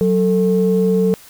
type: tone pair together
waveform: sine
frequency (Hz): 185.6 / 444.8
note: F#3 / A4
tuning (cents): +6 / +19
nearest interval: octave + minor third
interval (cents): 1513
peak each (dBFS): -14 / -14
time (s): 0.01-1.14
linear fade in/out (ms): 0
effects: tanh soft clip ceiling -5 dBFS + white hiss -43 dBFS RMS until 1.29 s